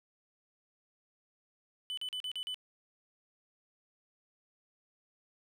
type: tone bursts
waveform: triangle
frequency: 3000 Hz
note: F#7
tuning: 23 cents sharp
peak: -34 dBFS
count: 6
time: 1.9-2.544 s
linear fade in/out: 0 ms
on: 74 ms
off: 40 ms
effects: none